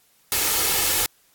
white noise with comb filter, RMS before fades -21 dBFS, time 0.32-1.06 s, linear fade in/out 0 ms, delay 2.3 ms, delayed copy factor +0.5, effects white hiss -60 dBFS RMS until 1.34 s + AAC 64 kbps

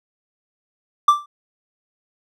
triangle tone with exponential decay, 1174.7 Hz, D6, in tune, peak -4 dBFS, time 1.08-1.26 s, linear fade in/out 5 ms, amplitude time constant 39 ms, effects none

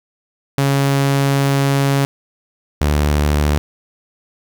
sawtooth tone pair in turn, 138.59 / 73.93 Hz, C#3 / D2, 0 / +12 cents, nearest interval major seventh, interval 1088 cents, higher first, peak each -9 dBFS, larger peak neither, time 0.58-2.05 / 2.81-3.58 s, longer first, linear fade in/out 0 ms, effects 8-bit

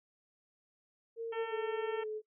sine tone with pitch glide, 458.1 to 429.9 Hz, A#4 to A4, -30 to -40 cents, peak -36 dBFS, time 1.16-2.22 s, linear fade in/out 50 ms, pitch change -110 cents, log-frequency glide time 1.48-1.53 s
harmonic tone, 450 Hz, A4, 39 cents sharp, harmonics 1 / 2 / 3 / 4 / 5 / 6 / 7, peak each -37 / -43 / -47 / -49 / -51 / -53 / -54 dBFS, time 1.32-2.04 s, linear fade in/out 10 ms
effects noise-tail reverb RT60 0.1 s tail -24 dB re dry

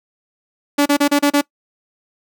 sawtooth tone bursts, 287.6 Hz, D4, 36 cents flat, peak -7 dBFS, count 6, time 0.78-1.414 s, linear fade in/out 10 ms, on 79 ms, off 32 ms, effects noise-tail reverb RT60 0.1 s tail -22 dB re dry

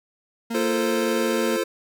40% pulse tone, 230.9 Hz, A#3, 16 cents flat, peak -25 dBFS, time 0.5-1.57 s, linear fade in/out 10 ms
square chord, F major, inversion none, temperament equal with one note detuned, 343.8 / 440 / 523.3 Hz, F4 / A4 / C5, -27 / 0 / 0 cents, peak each -27 dBFS, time 0.54-1.64 s, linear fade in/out 10 ms
effects none

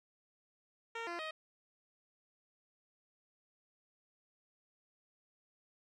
10% pulse tone with pitch steps, 459.4 / 344.2 / 628 Hz, A#4 / F4 / D#5, -25 / -25 / +16 cents, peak -31 dBFS, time 0.95-1.31 s, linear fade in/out 5 ms, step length 120 ms, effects low-pass 4000 Hz 12 dB/octave

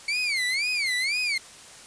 30% pulse tone with vibrato, 2222 Hz, C#7, 4 cents sharp, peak -21 dBFS, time 0.08-1.38 s, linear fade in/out 5 ms, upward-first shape sine, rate 2 Hz, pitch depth 210 cents each way, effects white hiss -46 dBFS RMS until 1.86 s + resampled to 22050 Hz

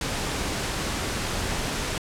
pink noise, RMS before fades -28 dBFS, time 0.01-1.98 s, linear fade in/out 2 ms, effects low-pass 9000 Hz 12 dB/octave

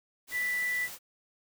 sine tone in noise, 1975.5 Hz, B6, in tune, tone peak -28 dBFS, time 0.31-0.89 s, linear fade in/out 50 ms, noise white, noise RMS -43 dBFS, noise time 0.27-0.99 s, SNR +12 dB, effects none

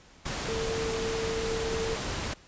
sine tone in noise, 450 Hz, A4, 39 cents sharp, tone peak -30 dBFS, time 0.48-1.96 s, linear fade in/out 10 ms, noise pink, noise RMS -33 dBFS, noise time 0.25-2.34 s, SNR 0 dB, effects pink hiss -55 dBFS RMS until 2.47 s + resampled to 16000 Hz

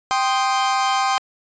40% pulse chord, C minor, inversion second, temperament equal, 784 / 1046.5 / 1244.5 Hz, G5 / C6 / Eb6, 0 / 0 / 0 cents, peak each -19 / -21 / -24 dBFS, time 0.11-1.18 s, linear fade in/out 0 ms, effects resampled to 16000 Hz

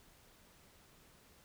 silence, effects pink hiss -64 dBFS RMS until 1.44 s

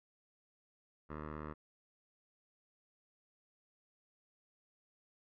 10% pulse tone with low-pass filter, 76.2 Hz, D#2, 36 cents flat, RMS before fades -45 dBFS, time 1.09-1.54 s, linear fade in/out 20 ms, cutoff 1400 Hz, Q 2.6, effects none

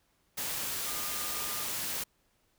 sine tone in noise, 1213 Hz, D#6, 44 cents flat, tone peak -45 dBFS, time 0.86-1.64 s, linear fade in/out 10 ms, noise white, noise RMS -35 dBFS, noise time 0.37-2.04 s, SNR -13 dB, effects pink hiss -72 dBFS RMS until 2.58 s

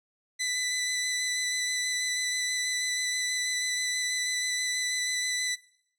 15% pulse tone with vibrato, 1994 Hz, B6, 16 cents sharp, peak -21 dBFS, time 0.39-5.56 s, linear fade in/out 20 ms, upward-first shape square, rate 6.2 Hz, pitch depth 10 cents each way, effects noise-tail reverb RT60 0.7 s tail -20 dB re dry + low-pass 12000 Hz 12 dB/octave

